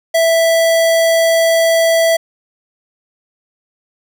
square tone, 659.3 Hz, E5, in tune, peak -10 dBFS, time 0.14-2.17 s, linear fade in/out 10 ms, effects none

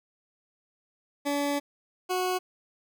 20% pulse tone pair in turn, 286.1 / 367 Hz, D4 / F#4, -45 / -14 cents, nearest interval major third, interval 431 cents, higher second, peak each -21 / -21 dBFS, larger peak neither, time 1.25-1.6 / 2.09-2.39 s, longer first, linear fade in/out 20 ms, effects none

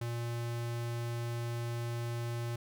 square tone, 118.1 Hz, A#2, 23 cents sharp, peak -35 dBFS, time 0.01-2.56 s, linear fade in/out 5 ms, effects none

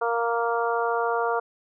harmonic tone, 233.1 Hz, A#3, in tune, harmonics 2 / 3 / 4 / 5 / 6, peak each -26 / -28 / -29 / -30 / -31 dBFS, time 0.01-1.4 s, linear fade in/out 10 ms, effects none

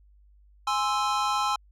square chord, Ab augmented, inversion none, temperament equal, 830.6 / 1046.5 / 1318.5 Hz, Ab5 / C6 / E6, 0 / 0 / 0 cents, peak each -29 dBFS, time 0.67-1.56 s, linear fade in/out 5 ms, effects added 50 Hz sine -54 dBFS peak until 1.71 s + low-pass 7000 Hz 12 dB/octave

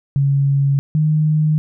sine tone pair in turn, 139.2 / 153.87 Hz, C#3 / D#3, +8 / -19 cents, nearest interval major second, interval 173 cents, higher second, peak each -12 dBFS, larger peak neither, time 0.16-0.79 / 0.95-1.58 s, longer neither, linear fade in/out 0 ms, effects none

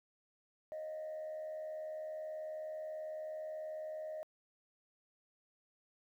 sine tone with frequency modulation, 622.3 Hz, D#5, in tune, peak -39 dBFS, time 0.72-4.23 s, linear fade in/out 0 ms, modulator 78.4 Hz, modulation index 0.34, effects tanh soft clip ceiling -38 dBFS + 12-bit

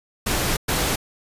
pink noise bursts at uneven times, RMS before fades -22 dBFS, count 2, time 0.26-0.57 / 0.68-0.96 s, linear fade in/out 10 ms, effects resampled to 32000 Hz

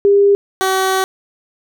sine / 15% pulse tone pair in turn, 401.8 / 380 Hz, G4 / F#4, +43 / +46 cents, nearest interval minor second, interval 97 cents, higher first, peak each -7 dBFS, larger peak neither, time 0.05-0.35 / 0.61-1.04 s, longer second, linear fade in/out 0 ms, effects none

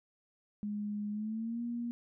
sine tone with pitch glide, 207.7 to 237.2 Hz, G#3 to A#3, 0 to +30 cents, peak -34 dBFS, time 0.63-1.91 s, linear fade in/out 0 ms, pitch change +230 cents, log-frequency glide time 1.11-1.62 s, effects none

